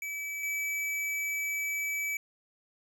square tone pair in turn, 2298 / 2298 Hz, D7 / D7, -38 / -38 cents, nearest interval unison, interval 0 cents, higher neither, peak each -35 / -31 dBFS, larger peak second, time 0.02-0.43 / 0.43-2.17 s, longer second, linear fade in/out 2 ms, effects none

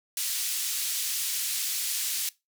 white band-pass noise, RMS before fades -30 dBFS, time 0.17-2.29 s, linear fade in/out 2 ms, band 2900 to 14000 Hz, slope 12 dB/octave, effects noise-tail reverb RT60 0.2 s tail -20 dB re dry

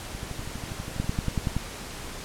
two click trains, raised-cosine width 5 ms, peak -23 / -13 dBFS, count 12 / 7, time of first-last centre 0.15-1.044 / 1-1.566 s, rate 12.3 / 10.6 Hz, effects pink hiss -38 dBFS RMS until 2.24 s + low-pass 11000 Hz 12 dB/octave

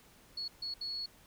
sine tone bursts at uneven times, 4368 Hz, C#8, 26 cents flat, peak -36 dBFS, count 3, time 0.37-0.48 / 0.62-0.74 / 0.81-1.06 s, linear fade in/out 5 ms, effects pink hiss -61 dBFS RMS until 1.26 s

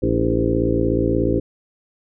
harmonic tone with a mistuned harmonic, 56.7 Hz, A#1, 47 cents flat, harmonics 1 / 2 / 3 / 4 / 5 / 6 / 7 / 8 / 9, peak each -25 / -24 / -29 / -28 / -23 / -23 / -23 / -29 / -25 dBFS, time 0.02-1.4 s, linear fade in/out 10 ms, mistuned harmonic 6, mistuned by -59 cents, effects none

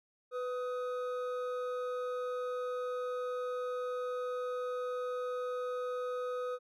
triangle tone pair together, 498.1 / 1257 Hz, B4 / D#6, +15 / +17 cents, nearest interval octave + major third, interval 1602 cents, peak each -33 / -40 dBFS, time 0.31-6.59 s, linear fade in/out 50 ms, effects none

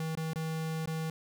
square tone with dropouts, 160 Hz, D#3, 49 cents sharp, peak -33 dBFS, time 0-1.1 s, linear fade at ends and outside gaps 2 ms, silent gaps 0.153-0.173 / 0.334-0.358 / 0.858-0.874 s, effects 11-bit

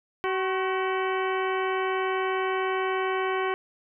harmonic tone with a mistuned harmonic, 378.9 Hz, F#4, 41 cents sharp, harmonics 1 / 2 / 3 / 4 / 5 / 6 / 7 / 8, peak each -27 / -32 / -31 / -35 / -37 / -37 / -44 / -42 dBFS, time 0.24-3.54 s, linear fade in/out 0 ms, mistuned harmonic 3, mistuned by -57 cents, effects none

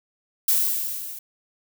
violet noise with level ramp, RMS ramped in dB -18 to -37 dBFS, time 0.48-1.19 s, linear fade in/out 5 ms, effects none

